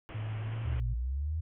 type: low-pass noise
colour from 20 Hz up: pink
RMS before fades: -47 dBFS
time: 0.09-0.8 s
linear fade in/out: 0 ms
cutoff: 3200 Hz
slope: 96 dB/octave
type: tone with pitch glide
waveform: sine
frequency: 108.3 to 118.1 Hz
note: A2 to A#2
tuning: -27 to +23 cents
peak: -33 dBFS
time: 0.14-0.94 s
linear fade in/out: 10 ms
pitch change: +150 cents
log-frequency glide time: 0.43-0.76 s
type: linear two-way sweep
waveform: sine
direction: down then up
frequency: 82.41 to 52.9 to 82.41 Hz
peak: -30 dBFS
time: 0.65-1.41 s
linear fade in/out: 10 ms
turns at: 0.86 s
effects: none